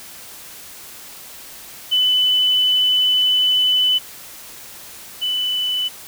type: tone pair in turn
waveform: sine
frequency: 3004 / 2991 Hz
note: F#7 / F#7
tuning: +26 / +18 cents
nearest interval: unison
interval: 8 cents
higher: first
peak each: -13 / -18 dBFS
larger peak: first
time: 1.91-3.99 / 5.21-5.89 s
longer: first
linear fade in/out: 20 ms
effects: white hiss -38 dBFS RMS until 6.07 s